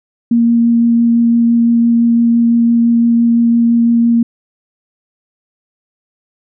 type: tone with vibrato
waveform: sine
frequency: 233.7 Hz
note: A#3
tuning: 5 cents sharp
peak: -7 dBFS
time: 0.31-4.23 s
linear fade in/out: 5 ms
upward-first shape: sine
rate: 5.9 Hz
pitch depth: 8 cents each way
effects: none